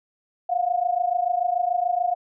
sine tone pair together, 698.5 / 725.4 Hz, F5 / F#5, 0 / -34 cents, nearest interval minor second, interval 66 cents, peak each -23 dBFS, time 0.49-2.15 s, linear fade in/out 10 ms, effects none

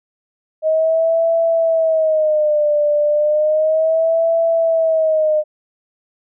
sine tone with vibrato, 626 Hz, D#5, 10 cents sharp, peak -12 dBFS, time 0.62-5.44 s, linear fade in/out 50 ms, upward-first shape sine, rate 0.33 Hz, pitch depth 99 cents each way, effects none

